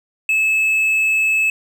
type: tone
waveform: triangle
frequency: 2600 Hz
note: E7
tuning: 24 cents flat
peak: -12 dBFS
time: 0.29-1.5 s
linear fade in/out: 2 ms
effects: none